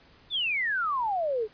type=exponential sweep; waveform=sine; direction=down; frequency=3618 to 410.3 Hz; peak=-25 dBFS; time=0.3-1.48 s; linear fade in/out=50 ms; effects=pink hiss -57 dBFS RMS until 1.53 s + resampled to 11025 Hz

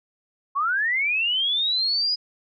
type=linear sweep; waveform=sine; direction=up; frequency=1068 to 5000 Hz; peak=-20 dBFS; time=0.55-2.16 s; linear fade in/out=20 ms; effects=none

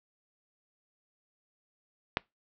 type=click; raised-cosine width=0.3 ms; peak=-9 dBFS; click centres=2.171 s; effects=noise-tail reverb RT60 0.2 s tail -25 dB re dry + low-pass 5000 Hz 12 dB/octave

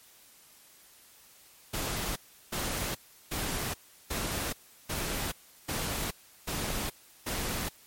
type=noise bursts; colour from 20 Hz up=pink; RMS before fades=-33 dBFS; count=8; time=1.73-7.69 s; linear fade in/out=10 ms; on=430 ms; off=360 ms; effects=white hiss -57 dBFS RMS until 7.86 s + MP3 64 kbps

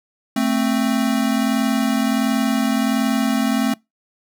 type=tone pair together; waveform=square; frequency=221.6 / 263 Hz; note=A3 / C4; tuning=+13 / +9 cents; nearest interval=minor third; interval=296 cents; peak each=-20 dBFS; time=0.36-3.74 s; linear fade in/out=5 ms; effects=noise-tail reverb RT60 0.2 s tail -25 dB re dry

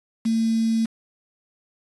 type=tone with quantisation; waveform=sine; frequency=224.9 Hz; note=A3; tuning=38 cents sharp; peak=-18 dBFS; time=0.25-0.86 s; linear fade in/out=10 ms; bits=6; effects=resampled to 24000 Hz

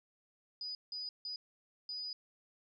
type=tone bursts at uneven times; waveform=sine; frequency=4954 Hz; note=D#8; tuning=8 cents flat; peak=-39 dBFS; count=4; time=0.61-0.75 / 0.92-1.09 / 1.25-1.36 / 1.89-2.13 s; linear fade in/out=2 ms; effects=none

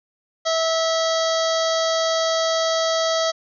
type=harmonic tone; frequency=651 Hz; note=E5; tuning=22 cents flat; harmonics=1 / 2 / 3 / 5 / 6 / 7 / 8 / 9 / 10; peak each=-20 / -26 / -31 / -29 / -31 / -30 / -34 / -34 / -36 dBFS; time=0.45-3.32 s; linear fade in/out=20 ms; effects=none

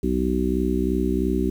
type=harmonic tone; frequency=63 Hz; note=B1; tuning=35 cents sharp; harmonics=1 / 3 / 4 / 5 / 6; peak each=-26 / -26 / -26 / -26 / -26 dBFS; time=0.03-1.5 s; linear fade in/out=5 ms; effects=8-bit

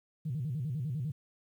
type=tone with vibrato; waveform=sine; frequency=138.59 Hz; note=C#3; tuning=in tune; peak=-31 dBFS; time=0.25-1.12 s; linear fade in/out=10 ms; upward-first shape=square; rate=10 Hz; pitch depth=210 cents each way; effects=tanh soft clip ceiling -27 dBFS + 11-bit

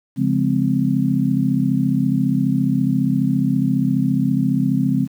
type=chord; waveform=sine; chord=Db major seventh; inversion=none; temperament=just; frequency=138.59 / 173.24 / 207.9 / 259.9 Hz; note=Db3 / F3 / Ab3 / C4; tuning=0 / -14 / +2 / -11 cents; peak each=-21 / -22 / -21 / -19 dBFS; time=0.16-5.08 s; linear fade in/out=50 ms; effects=8-bit

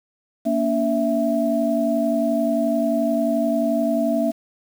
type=tone cluster; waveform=sine; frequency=234 / 285.4 / 660 Hz; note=A#3 / D4 / E5; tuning=+7 / -49 / +2 cents; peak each=-22 / -23 / -21 dBFS; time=0.45-4.32 s; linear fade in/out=20 ms; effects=7-bit

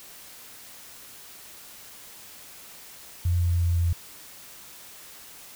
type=tone with pitch steps; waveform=sine; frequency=87.31 / 86.71 / 86.11 / 85.51 Hz; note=F2 / F2 / F2 / F2; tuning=0 / -12 / -24 / -36 cents; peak=-20 dBFS; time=3.25-3.93 s; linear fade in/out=5 ms; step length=170 ms; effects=white hiss -46 dBFS RMS until 5.55 s

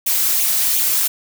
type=noise with flanger; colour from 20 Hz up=blue; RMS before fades=-17 dBFS; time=0.06-1.08 s; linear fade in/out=10 ms; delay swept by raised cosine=0.3 to 3.9 ms; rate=2.8 Hz; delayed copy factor=+0.75; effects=none

